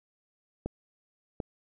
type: clicks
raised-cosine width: 2 ms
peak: -19 dBFS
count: 2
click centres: 0.66 / 1.402 s
effects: none